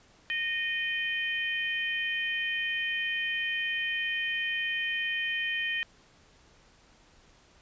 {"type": "harmonic tone", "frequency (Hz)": 617, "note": "D#5", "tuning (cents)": -15, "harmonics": [3, 4, 5], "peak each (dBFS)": [-31, -33, -35], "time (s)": [0.3, 5.83], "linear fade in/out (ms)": 0, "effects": ["pink hiss -60 dBFS RMS until 7.61 s", "resampled to 16000 Hz"]}